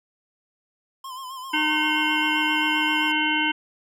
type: tone with vibrato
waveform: square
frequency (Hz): 1043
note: C6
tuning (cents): -6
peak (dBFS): -34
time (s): 1.04-3.12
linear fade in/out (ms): 5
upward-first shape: sine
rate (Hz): 7.6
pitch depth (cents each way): 65
type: harmonic tone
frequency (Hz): 306.1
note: D#4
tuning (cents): -28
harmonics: 1 / 3 / 5 / 7 / 9 / 10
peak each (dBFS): -27 / -27 / -27 / -27 / -27 / -27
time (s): 1.53-3.52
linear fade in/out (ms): 10
effects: none